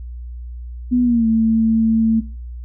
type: tone with pitch glide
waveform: sine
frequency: 246.9 to 223.8 Hz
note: B3 to A3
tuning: 0 to +30 cents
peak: -12 dBFS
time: 0.91-2.21 s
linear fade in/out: 20 ms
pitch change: -170 cents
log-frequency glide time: 1.03-1.27 s
effects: noise-tail reverb RT60 0.4 s tail -22 dB re dry + added 60 Hz sine -28 dBFS peak until 2.64 s